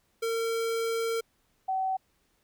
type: tone pair in turn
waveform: square / sine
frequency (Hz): 456.3 / 759.9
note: A#4 / F#5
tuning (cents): -37 / +46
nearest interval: major sixth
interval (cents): 883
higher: second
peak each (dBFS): -28 / -26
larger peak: second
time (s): 0.22-1.21 / 1.68-1.97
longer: first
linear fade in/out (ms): 10
effects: pink hiss -71 dBFS RMS until 2.43 s